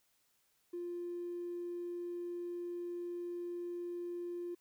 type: tone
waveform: triangle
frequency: 349.2 Hz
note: F4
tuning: in tune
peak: -35 dBFS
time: 0.73-4.55 s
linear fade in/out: 10 ms
effects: tanh soft clip ceiling -36 dBFS + white hiss -75 dBFS RMS until 4.6 s